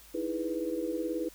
sine chord, E major seventh, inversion third, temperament equal, 311.1 / 329.6 / 415.3 / 493.9 Hz, D#4 / E4 / G#4 / B4, 0 / 0 / 0 / 0 cents, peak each -37 / -34 / -39 / -35 dBFS, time 0.14-1.29 s, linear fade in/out 10 ms, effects added 50 Hz sine -58 dBFS peak until 1.34 s + white hiss -55 dBFS RMS until 1.34 s

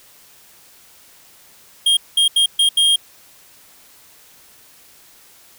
square tone bursts at uneven times, 3230 Hz, G#7, 49 cents flat, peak -12 dBFS, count 5, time 1.86-1.97 / 2.17-2.28 / 2.36-2.46 / 2.59-2.69 / 2.77-2.96 s, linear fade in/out 5 ms, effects white hiss -48 dBFS RMS until 5.58 s

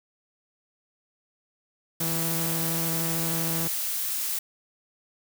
blue noise, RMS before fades -29 dBFS, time 2-4.39 s, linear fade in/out 5 ms
sawtooth tone with vibrato, 164 Hz, E3, 9 cents flat, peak -25 dBFS, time 2-3.68 s, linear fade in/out 10 ms, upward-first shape sine, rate 13 Hz, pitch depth 9 cents each way
effects none

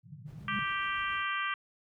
white band-pass noise, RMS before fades -46 dBFS, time 0.03-0.67 s, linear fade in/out 50 ms, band 110 to 170 Hz, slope 96 dB/octave
brown noise with tremolo, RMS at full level -50 dBFS, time 0.25-1.26 s, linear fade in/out 50 ms, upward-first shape sine, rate 7.1 Hz, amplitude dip 35%
sine tone with exponential growth, 204.4 Hz, G#3, 27 cents flat, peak -32 dBFS, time 0.25-0.59 s, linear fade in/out 0 ms, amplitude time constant 72 ms
harmonic tone, 392 Hz, G4, in tune, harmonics 3 / 4 / 5 / 6 / 7 / 8, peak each -34 / -36 / -38 / -40 / -41 / -42 dBFS, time 0.48-1.54 s, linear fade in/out 2 ms
effects high-pass 60 Hz 12 dB/octave

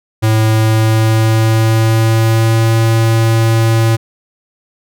square tone with pitch glide, 110 to 113.16 Hz, A2 to A2, 0 to +49 cents, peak -9 dBFS, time 0.22-3.97 s, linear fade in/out 20 ms, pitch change +49 cents, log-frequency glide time 0.46-2.74 s, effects none

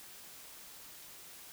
silence, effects white hiss -52 dBFS RMS until 1.52 s

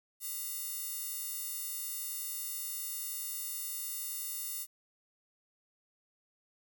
square tone with high-pass filter, 405.5 Hz, G#4, 41 cents flat, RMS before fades -39 dBFS, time 0.2-4.67 s, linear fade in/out 50 ms, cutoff 10000 Hz, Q 0.69, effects none

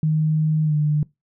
sine tone with pitch glide, 155.56 to 149.91 Hz, D#3 to D3, 0 to +36 cents, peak -16 dBFS, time 0.03-1.03 s, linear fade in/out 2 ms, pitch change -64 cents, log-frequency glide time 0.64-0.75 s, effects noise-tail reverb RT60 0.2 s tail -22 dB re dry

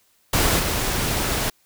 pink noise with level steps, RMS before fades -19 / -23 dBFS, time 0.33-1.5 s, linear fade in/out 5 ms, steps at 0.59 s, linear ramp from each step 10 ms, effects white hiss -62 dBFS RMS until 1.65 s

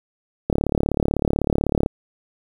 click train, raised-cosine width 2 ms, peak -5 dBFS, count 50, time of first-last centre 0.5-1.861 s, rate 36 Hz, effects 7-bit

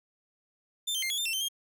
sawtooth tone with pitch steps, 3570 / 3133 / 2108 / 3361 / 3593 / 2696 / 3103 / 3221 Hz, A7 / G7 / C7 / G#7 / A7 / E7 / G7 / G7, +24 / -2 / +12 / +20 / +36 / +38 / -18 / +46 cents, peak -26 dBFS, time 0.87-1.486 s, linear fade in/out 10 ms, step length 77 ms, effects none

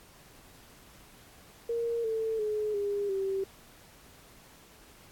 sine tone with pitch steps, 466.2 / 445.1 / 425 / 405.9 / 387.5 Hz, A#4 / A4 / G#4 / G#4 / G4, 0 / +20 / +40 / -40 / -20 cents, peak -28 dBFS, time 1.69-3.44 s, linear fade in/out 5 ms, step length 350 ms, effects pink hiss -56 dBFS RMS until 5.11 s + AAC 64 kbps

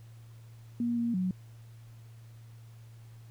sine tone with pitch steps, 237.3 / 234.7 / 184.4 Hz, A#3 / A#3 / F#3, +31 / +12 / -6 cents, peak -27 dBFS, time 0.8-1.31 s, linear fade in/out 2 ms, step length 170 ms, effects added 114 Hz sine -48 dBFS peak until 3.3 s + pink hiss -64 dBFS RMS until 3.3 s

